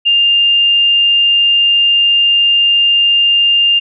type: tone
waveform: sine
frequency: 2803 Hz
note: F7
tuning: 6 cents sharp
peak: -7 dBFS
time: 0.05-3.8 s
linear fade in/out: 20 ms
effects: none